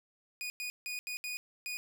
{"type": "tone bursts at uneven times", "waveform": "sawtooth", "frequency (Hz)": 2468, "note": "D#7", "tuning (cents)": -15, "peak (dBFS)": -33, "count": 6, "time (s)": [[0.41, 0.5], [0.6, 0.7], [0.86, 0.99], [1.07, 1.17], [1.24, 1.37], [1.66, 1.77]], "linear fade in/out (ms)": 0, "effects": []}